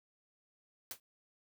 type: noise with exponential decay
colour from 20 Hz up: white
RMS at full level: -38 dBFS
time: 0.91-1 s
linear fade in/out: 1 ms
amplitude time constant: 19 ms
effects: none